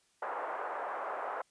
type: band-pass noise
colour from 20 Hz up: pink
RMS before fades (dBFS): -38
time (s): 0.22-1.42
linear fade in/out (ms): 5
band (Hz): 550 to 1400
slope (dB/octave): 24
effects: white hiss -71 dBFS RMS until 1.5 s + resampled to 22050 Hz